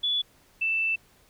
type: tone pair in turn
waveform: sine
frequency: 3432 / 2655 Hz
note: A7 / E7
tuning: -44 / +12 cents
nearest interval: major third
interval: 444 cents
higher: first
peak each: -23 dBFS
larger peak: neither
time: 0.03-0.22 / 0.61-0.96 s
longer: second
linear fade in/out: 10 ms
effects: pink hiss -60 dBFS RMS until 1.29 s